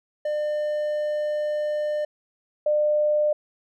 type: tone pair in turn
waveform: triangle / sine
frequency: 600 / 600 Hz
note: D5 / D5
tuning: +37 / +37 cents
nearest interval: unison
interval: 0 cents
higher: neither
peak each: -21 / -18 dBFS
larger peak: second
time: 0.25-2.05 / 2.66-3.33 s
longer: first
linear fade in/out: 5 ms
effects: none